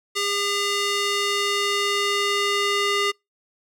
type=tone with band-pass filter sweep; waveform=square; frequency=404.4 Hz; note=G#4; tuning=46 cents flat; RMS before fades=-23 dBFS; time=0.15-3.12 s; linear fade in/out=20 ms; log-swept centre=4300 to 2700 Hz; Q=0.73; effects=noise-tail reverb RT60 0.2 s tail -26 dB re dry